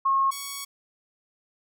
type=tone pair in turn; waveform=sine / 5% pulse; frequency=1084 / 1115.1 Hz; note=C#6 / C#6; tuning=-39 / +10 cents; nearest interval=unison; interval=49 cents; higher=second; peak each=-19 / -21 dBFS; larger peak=first; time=0.05-0.31 / 0.31-0.65 s; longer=second; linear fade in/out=10 ms; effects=none